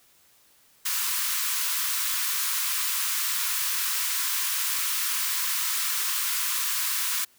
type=high-pass noise; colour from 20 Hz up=white; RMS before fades=-27 dBFS; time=0.85-7.25 s; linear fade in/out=10 ms; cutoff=960 Hz; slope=96 dB/octave; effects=white hiss -60 dBFS RMS until 7.38 s